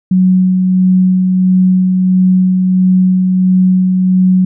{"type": "tone with tremolo", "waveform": "sine", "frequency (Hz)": 185, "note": "F#3", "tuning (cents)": 0, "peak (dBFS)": -5, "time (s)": [0.11, 4.45], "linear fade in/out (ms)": 5, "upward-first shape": "sine", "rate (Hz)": 1.5, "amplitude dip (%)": 30, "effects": []}